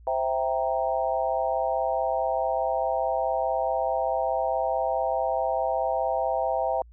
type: chord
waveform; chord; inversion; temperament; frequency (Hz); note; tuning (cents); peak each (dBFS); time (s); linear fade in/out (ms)
sine; C dominant seventh; none; equal; 523.3 / 659.3 / 784 / 932.3; C5 / E5 / G5 / Bb5; 0 / 0 / 0 / 0; -29 / -27 / -28 / -32; 0.07-6.82; 2
effects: added 58 Hz sine -47 dBFS peak until 6.92 s